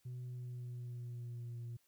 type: tone with pitch glide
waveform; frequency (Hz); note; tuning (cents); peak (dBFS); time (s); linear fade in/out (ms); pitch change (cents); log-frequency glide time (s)
sine; 124.8 to 118.41; B2 to A#2; +19 to +28; -40; 0.05-1.77; 10; -91; 0.23-1.63
effects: tanh soft clip ceiling -41 dBFS + white hiss -75 dBFS RMS until 1.87 s